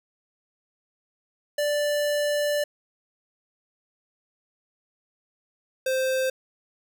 square tone pair in turn, 587 / 522.3 Hz, D5 / C5, -1 / -3 cents, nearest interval major second, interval 202 cents, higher first, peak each -23 dBFS, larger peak neither, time 1.58-2.64 / 5.86-6.3 s, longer first, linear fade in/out 5 ms, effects none

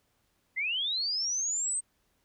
sine linear sweep, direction up, 1985 to 8400 Hz, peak -28 dBFS, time 0.56-1.81 s, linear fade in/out 20 ms, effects pink hiss -73 dBFS RMS until 2.24 s

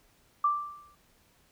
sine tone with exponential decay, 1175 Hz, D6, 1 cent sharp, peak -20 dBFS, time 0.44-0.95 s, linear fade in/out 5 ms, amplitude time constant 110 ms, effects pink hiss -65 dBFS RMS until 1.51 s

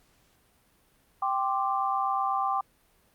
sine chord, G suspended fourth, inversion none, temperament equal, 784 / 1046.5 / 1174.7 Hz, G5 / C6 / D6, 0 / 0 / 0 cents, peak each -28 / -31 / -29 dBFS, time 1.22-2.61 s, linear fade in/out 5 ms, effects pink hiss -65 dBFS RMS until 3.14 s + Opus 48 kbps

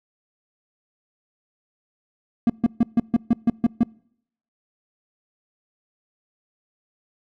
triangle tone bursts, 233.1 Hz, A#3, in tune, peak -11 dBFS, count 9, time 2.47-3.833 s, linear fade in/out 2 ms, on 27 ms, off 140 ms, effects noise-tail reverb RT60 0.7 s tail -26 dB re dry

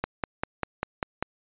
click train, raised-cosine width 0.5 ms, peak -11 dBFS, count 7, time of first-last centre 0.04-1.226 s, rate 5.06 Hz, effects resampled to 8000 Hz

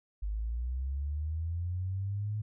sine linear sweep, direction up, 49.69 to 107.9 Hz, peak -31 dBFS, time 0.22-2.42 s, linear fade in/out 10 ms, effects none

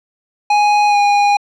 square tone with pitch glide, 830.6 to 816.8 Hz, G#5 to G#5, 0 to -29 cents, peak -10 dBFS, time 0.5-1.37 s, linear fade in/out 5 ms, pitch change -29 cents, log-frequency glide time 0.88-0.97 s, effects low-pass 4000 Hz 12 dB/octave

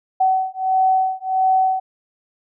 sine beating tone pair, 755 / 756.5 Hz, F#5 / F#5, +35 / +38 cents, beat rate 1.5 Hz, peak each -18 dBFS, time 0.2-1.8 s, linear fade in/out 10 ms, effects none

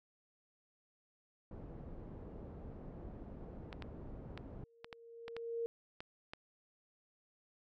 pink low-pass noise, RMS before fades -49 dBFS, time 1.51-4.64 s, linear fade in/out 2 ms, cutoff 510 Hz, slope 12 dB/octave
clicks, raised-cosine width 0.3 ms, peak -29 dBFS, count 9, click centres 3.728 / 3.823 / 4.376 / 4.845 / 4.928 / 5.281 / 5.366 / 6.005 / 6.335 s
sine tone with exponential growth, 463.7 Hz, A#4, 9 cents flat, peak -34 dBFS, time 4.46-5.66 s, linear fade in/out 0 ms, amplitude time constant 260 ms
effects none

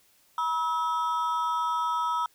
triangle ring-modulated tone, 1130 Hz, C#6, 33 cents sharp, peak -20 dBFS, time 0.38-2.26 s, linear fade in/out 2 ms, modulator 164 Hz, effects white hiss -63 dBFS RMS until 2.34 s

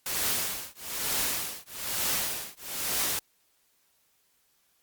white noise with tremolo, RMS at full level -27 dBFS, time 0.06-3.19 s, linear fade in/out 2 ms, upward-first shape triangle, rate 1.1 Hz, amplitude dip 100%, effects white hiss -69 dBFS RMS until 4.82 s + Opus 48 kbps

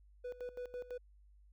triangle tone with tremolo, 493.9 Hz, B4, in tune, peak -38 dBFS, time 0.24-0.98 s, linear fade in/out 10 ms, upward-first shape square, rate 6 Hz, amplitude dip 80%, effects added 50 Hz sine -60 dBFS peak until 1.52 s

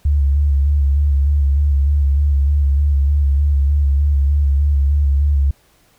sine tone with vibrato, 71 Hz, C#2, 42 cents sharp, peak -11 dBFS, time 0.05-5.51 s, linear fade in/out 5 ms, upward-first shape square, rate 3.3 Hz, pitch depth 37 cents each way, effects pink hiss -55 dBFS RMS until 5.98 s

